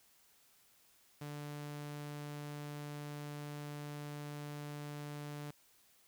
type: tone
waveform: sawtooth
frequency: 146.83 Hz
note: D3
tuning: in tune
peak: -39 dBFS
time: 1.21-5.51 s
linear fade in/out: 5 ms
effects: white hiss -68 dBFS RMS until 6.07 s